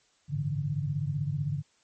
sine tone cluster, 99.1 / 108.9 / 144.1 / 160 Hz, G2 / A2 / D3 / D#3, +19 / -17 / -33 / +49 cents, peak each -37 / -38 / -29 / -36 dBFS, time 0.28-1.63 s, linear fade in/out 50 ms, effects white hiss -67 dBFS RMS until 1.83 s + MP3 32 kbps

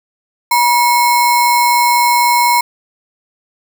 sine tone with sample-and-hold, 962 Hz, B5, 46 cents flat, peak -8 dBFS, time 0.51-2.61 s, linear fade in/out 5 ms, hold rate 3150 Hz, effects none

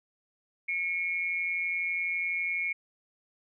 sine tone pair together, 2194 / 2366 Hz, C#7 / D7, -18 / +12 cents, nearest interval minor second, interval 130 cents, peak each -29 / -34 dBFS, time 0.68-2.73 s, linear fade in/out 10 ms, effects none

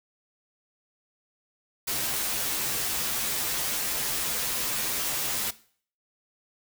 white noise with comb filter, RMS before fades -29 dBFS, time 1.87-5.51 s, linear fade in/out 10 ms, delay 11 ms, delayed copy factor -1, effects noise-tail reverb RT60 0.5 s tail -18 dB re dry

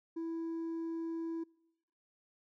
triangle tone with hard clipping, 329.6 Hz, E4, in tune, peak -35 dBFS, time 0.16-1.44 s, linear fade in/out 10 ms, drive 1 dB, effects noise-tail reverb RT60 0.9 s tail -26 dB re dry

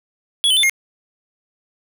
square tone with pitch steps, 3368 / 3047 / 3531 / 2135 Hz, G#7 / G7 / A7 / C7, +24 / -50 / +5 / +34 cents, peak -13 dBFS, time 0.44-0.696 s, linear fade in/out 0 ms, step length 64 ms, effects none

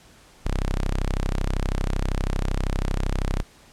sawtooth tone, 32.7 Hz, C1, in tune, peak -18 dBFS, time 0.45-3.43 s, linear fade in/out 10 ms, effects pink hiss -52 dBFS RMS until 3.72 s + low-pass 10000 Hz 12 dB/octave

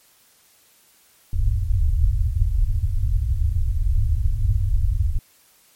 pink low-pass noise, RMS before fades -19 dBFS, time 1.33-5.19 s, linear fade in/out 2 ms, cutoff 110 Hz, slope 96 dB/octave, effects white hiss -56 dBFS RMS until 5.75 s + MP3 64 kbps

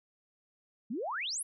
sine exponential sweep, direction up, 198.5 to 11550 Hz, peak -33 dBFS, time 0.9-1.43 s, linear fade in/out 10 ms, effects none

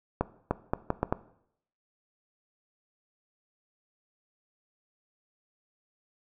accelerating click train, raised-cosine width 1 ms, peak -11 dBFS, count 6, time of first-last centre 0.21-1.125 s, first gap 300 ms, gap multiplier 0.75, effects noise-tail reverb RT60 0.7 s tail -17 dB re dry

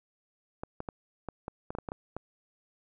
clicks, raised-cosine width 1 ms, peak -22 dBFS, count 11, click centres 0.635 / 0.804 / 0.888 / 1.287 / 1.481 / 1.705 / 1.751 / 1.786 / 1.888 / 1.919 / 2.166 s, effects none

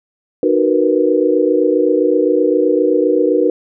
sine chord, B major seventh, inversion first, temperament equal with one note detuned, 306 / 370 / 466.2 / 493.9 Hz, D#4 / F#4 / A#4 / B4, -29 / 0 / 0 / 0 cents, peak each -16 dBFS, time 0.43-3.5 s, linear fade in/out 2 ms, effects none

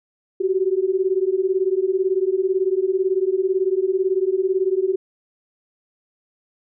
sine beating tone pair, 369.3 / 387.3 Hz, F#4 / G4, -3 / -21 cents, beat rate 18 Hz, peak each -20 dBFS, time 0.4-4.96 s, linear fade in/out 10 ms, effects none

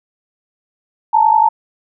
sine tone pair together, 863 / 914.3 Hz, A5 / A#5, -34 / -34 cents, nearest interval minor second, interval 100 cents, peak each -11 dBFS, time 1.13-1.49 s, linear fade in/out 10 ms, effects none

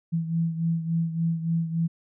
sine beating tone pair, 164.81 / 168.31 Hz, E3 / E3, 0 / +36 cents, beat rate 3.5 Hz, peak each -24 / -30 dBFS, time 0.12-1.88 s, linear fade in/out 20 ms, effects none

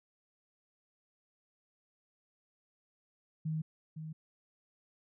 sine tone with echo, 157.3 Hz, D#3, 19 cents sharp, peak -32 dBFS, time 3.45-3.62 s, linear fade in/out 10 ms, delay 510 ms, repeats 1, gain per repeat -8 dB, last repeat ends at 4.13 s, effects none

